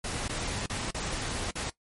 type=noise with dropouts; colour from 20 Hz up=pink; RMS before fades=-33 dBFS; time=0.04-1.7 s; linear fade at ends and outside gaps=5 ms; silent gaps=0.281-0.293 / 0.662-0.697 / 0.909-0.945 / 1.511-1.554 s; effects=noise-tail reverb RT60 0.1 s tail -18 dB re dry + MP3 48 kbps